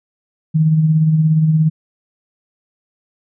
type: tone with tremolo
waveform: sine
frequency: 157.3 Hz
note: D#3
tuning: 19 cents sharp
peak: -8 dBFS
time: 0.54-1.7 s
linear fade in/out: 20 ms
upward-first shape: sine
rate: 17 Hz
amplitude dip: 40%
effects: none